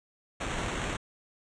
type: noise with sample-and-hold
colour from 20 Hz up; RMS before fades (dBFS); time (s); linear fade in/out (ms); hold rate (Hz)
pink; -33; 0.4-0.97; 10; 4900
effects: resampled to 22050 Hz